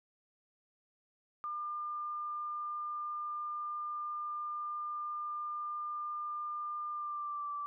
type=tone with pitch glide; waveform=sine; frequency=1201 to 1164.8 Hz; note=D6 to D6; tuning=+38 to -15 cents; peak=-36 dBFS; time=1.44-7.66 s; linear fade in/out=0 ms; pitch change=-53 cents; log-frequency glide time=6.91-7.51 s; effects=none